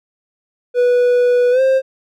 triangle tone with pitch glide, 490.6 to 528.9 Hz, B4 to C5, -12 to +19 cents, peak -8 dBFS, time 0.74-1.82 s, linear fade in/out 50 ms, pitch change +131 cents, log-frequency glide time 1.51-1.61 s, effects none

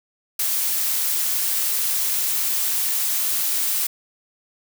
blue noise, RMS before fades -22 dBFS, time 0.39-3.87 s, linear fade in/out 5 ms, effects none

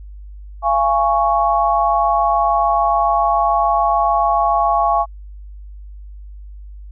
sine chord, Db major, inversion first, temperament equal with one note detuned, 683.7 / 830.6 / 1108.7 Hz, F5 / Ab5 / Db6, -37 / 0 / 0 cents, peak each -17 dBFS, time 0.62-5.06 s, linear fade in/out 50 ms, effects added 50 Hz sine -32 dBFS peak until 6.91 s

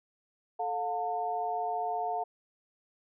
sine tone cluster, 439 / 713 / 898 Hz, A4 / F5 / A5, -4 / +36 / +35 cents, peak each -39 / -31 / -36 dBFS, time 0.59-2.24 s, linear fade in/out 10 ms, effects none

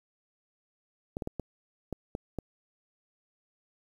clicks, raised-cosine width 2 ms, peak -20 dBFS, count 7, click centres 1.169 / 1.222 / 1.274 / 1.397 / 1.927 / 2.151 / 2.387 s, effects 9-bit

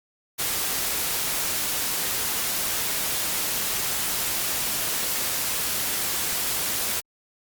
white noise, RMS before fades -26 dBFS, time 0.38-7.01 s, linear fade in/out 20 ms, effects Opus 48 kbps

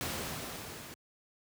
pink noise with level ramp, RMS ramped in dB -35 to -47 dBFS, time 0.01-0.94 s, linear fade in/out 0 ms, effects high-pass 80 Hz 12 dB/octave

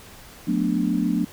sine chord, B minor seventh, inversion second, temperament equal with one note detuned, 180.88 / 220 / 246.9 / 293.7 Hz, F#3 / A3 / B3 / D4, -39 / 0 / 0 / 0 cents, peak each -25 dBFS, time 0.47-1.25 s, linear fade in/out 10 ms, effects pink hiss -45 dBFS RMS until 1.32 s

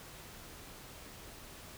silence, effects pink hiss -51 dBFS RMS until 1.77 s

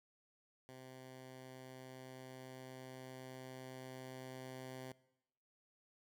10% pulse tone with level ramp, 129.7 Hz, C3, 15 cents flat, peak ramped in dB -45 to -39 dBFS, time 0.69-4.92 s, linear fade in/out 0 ms, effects noise-tail reverb RT60 0.9 s tail -21 dB re dry

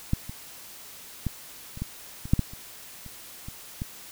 clicks, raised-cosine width 5 ms, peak -10 / -24 / -14 / -27 / -17 / -24 / -6 / -11 / -29 / -30 / -25 / -18 dBFS, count 12, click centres 0.134 / 0.295 / 1.267 / 1.774 / 1.82 / 2.255 / 2.335 / 2.393 / 2.535 / 3.063 / 3.485 / 3.819 s, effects white hiss -45 dBFS RMS until 4.11 s

